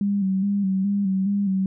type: tone with vibrato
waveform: sine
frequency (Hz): 196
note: G3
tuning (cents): 0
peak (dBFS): -19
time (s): 0.01-1.66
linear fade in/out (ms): 2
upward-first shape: square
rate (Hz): 2.4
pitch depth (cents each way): 47
effects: none